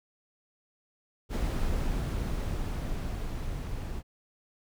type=noise with level ramp; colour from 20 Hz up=brown; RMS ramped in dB=-28 to -36 dBFS; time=1.29-4.03 s; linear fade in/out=50 ms; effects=none